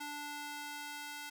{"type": "tone with high-pass filter sweep", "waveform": "square", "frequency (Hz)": 293, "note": "D4", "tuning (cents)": -4, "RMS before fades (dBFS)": -44, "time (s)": [0, 1.3], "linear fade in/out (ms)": 10, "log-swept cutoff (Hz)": [690, 1300], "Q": 0.76, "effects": []}